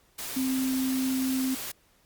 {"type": "tone in noise", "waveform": "sine", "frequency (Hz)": 261.6, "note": "C4", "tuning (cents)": 0, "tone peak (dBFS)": -25, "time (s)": [0.36, 1.55], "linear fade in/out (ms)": 10, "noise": "white", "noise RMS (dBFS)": -36, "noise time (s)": [0.18, 1.72], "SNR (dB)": 8, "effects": ["pink hiss -64 dBFS RMS until 2.05 s", "Opus 48 kbps"]}